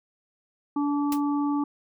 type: harmonic tone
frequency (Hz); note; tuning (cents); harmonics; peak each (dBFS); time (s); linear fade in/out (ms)
288.7; D4; -30; 1 / 3 / 4; -23 / -33 / -35; 0.76-1.64; 5
type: noise with exponential decay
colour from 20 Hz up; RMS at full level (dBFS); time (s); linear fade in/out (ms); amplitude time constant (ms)
white; -30; 1.12-1.21; 2; 19
effects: none